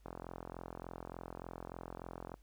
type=click train; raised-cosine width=1 ms; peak=-30 dBFS; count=100; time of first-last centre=0.06-2.341 s; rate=43.4 Hz; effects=added 50 Hz sine -61 dBFS peak until 2.42 s + pink hiss -74 dBFS RMS until 2.42 s